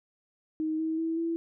sine tone with pitch steps, 313.8 / 319.8 / 326 / 332.3 Hz, D#4 / D#4 / E4 / E4, +15 / +48 / -19 / +14 cents, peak -27 dBFS, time 0.6-1.36 s, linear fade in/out 0 ms, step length 190 ms, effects none

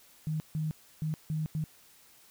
sine tone bursts at uneven times, 155.7 Hz, D#3, 2 cents sharp, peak -29 dBFS, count 5, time 0.27-0.4 / 0.55-0.71 / 1.02-1.14 / 1.3-1.46 / 1.55-1.64 s, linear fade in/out 0 ms, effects white hiss -59 dBFS RMS until 2.3 s

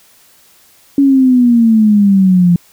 sine exponential sweep, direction down, 281.9 to 171.4 Hz, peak -5 dBFS, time 0.98-2.56 s, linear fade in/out 2 ms, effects white hiss -47 dBFS RMS until 2.72 s

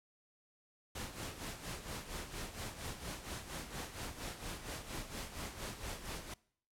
pink noise with tremolo, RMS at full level -42 dBFS, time 0.95-6.34 s, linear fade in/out 5 ms, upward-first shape sine, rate 4.3 Hz, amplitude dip 65%, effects noise-tail reverb RT60 0.6 s tail -23 dB re dry + low-pass 12000 Hz 12 dB/octave

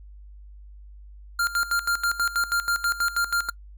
square tone with tremolo, 1396.9 Hz, F6, in tune, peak -21 dBFS, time 1.39-3.5 s, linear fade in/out 5 ms, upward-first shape square, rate 6.2 Hz, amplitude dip 80%, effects noise-tail reverb RT60 0.1 s tail -24 dB re dry + added 50 Hz sine -42 dBFS peak until 3.77 s

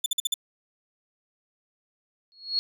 sawtooth tone bursts, 3520 Hz, A7, in tune, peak -19 dBFS, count 5, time 0.04-0.341 s, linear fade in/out 5 ms, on 21 ms, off 49 ms
sine tone with exponential growth, 4321 Hz, C#8, 45 cents flat, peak -19 dBFS, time 2.32-2.59 s, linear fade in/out 0 ms, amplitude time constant 58 ms
effects none

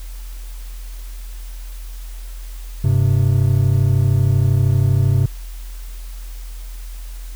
triangle tone pair together, 98 / 130.81 Hz, G2 / C3, 0 / 0 cents, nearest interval perfect fourth, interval 500 cents, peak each -13 / -13 dBFS, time 2.84-5.26 s, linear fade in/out 5 ms, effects added 42 Hz sine -28 dBFS peak until 7.35 s + white hiss -44 dBFS RMS until 7.35 s

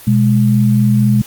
sine tone pair together, 123.5 / 207.7 Hz, B2 / G#3, 0 / 0 cents, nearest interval major sixth, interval 900 cents, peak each -11 dBFS, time 0.07-1.22 s, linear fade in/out 5 ms, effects white hiss -36 dBFS RMS until 1.26 s + Opus 32 kbps

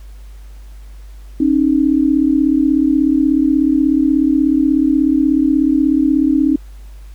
sine tone pair together, 271.6 / 308.1 Hz, C#4 / D#4, -35 / -17 cents, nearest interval major second, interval 218 cents, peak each -13 dBFS, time 1.4-6.56 s, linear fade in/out 5 ms, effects added 50 Hz sine -32 dBFS peak until 7.14 s + pink hiss -51 dBFS RMS until 7.14 s

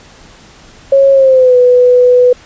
sine tone with pitch glide, 547 to 495.8 Hz, C#5 to B4, -23 to +7 cents, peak -3 dBFS, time 0.92-2.33 s, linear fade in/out 5 ms, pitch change -170 cents, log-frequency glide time 1.12-1.57 s, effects pink hiss -39 dBFS RMS until 2.45 s + resampled to 16000 Hz

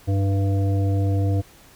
harmonic tone with a mistuned harmonic, 98 Hz, G2, in tune, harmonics 1 / 3 / 5 / 7, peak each -18 / -28 / -32 / -35 dBFS, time 0.07-1.42 s, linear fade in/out 20 ms, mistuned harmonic 3, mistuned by +21 cents, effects pink hiss -50 dBFS RMS until 1.75 s

